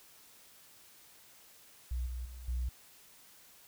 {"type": "tone with level steps", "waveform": "sine", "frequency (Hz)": 61.4, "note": "B1", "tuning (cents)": -9, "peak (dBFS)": [-31, -36, -44, -30], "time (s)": [1.91, 2.69], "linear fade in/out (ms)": 5, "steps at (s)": [2.06, 2.25, 2.48], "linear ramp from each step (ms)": 5, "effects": ["tanh soft clip ceiling -29 dBFS", "white hiss -59 dBFS RMS until 3.67 s"]}